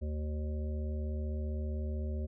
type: harmonic tone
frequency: 75.6 Hz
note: D#2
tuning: 49 cents flat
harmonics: 1 / 3 / 5 / 7 / 8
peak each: -33 / -43 / -47 / -50 / -51 dBFS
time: 0.01-2.27 s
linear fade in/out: 20 ms
effects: none